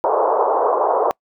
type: band-pass noise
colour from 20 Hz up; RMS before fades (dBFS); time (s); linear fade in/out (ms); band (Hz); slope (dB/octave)
pink; -17; 0.04-1.11; 0; 410 to 1100; 48
effects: noise-tail reverb RT60 0.1 s tail -26 dB re dry